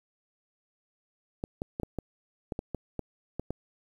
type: clicks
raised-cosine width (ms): 2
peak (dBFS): -19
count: 11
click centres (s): 1.439 / 1.619 / 1.799 / 1.833 / 1.987 / 2.522 / 2.591 / 2.747 / 2.993 / 3.396 / 3.506
effects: 9-bit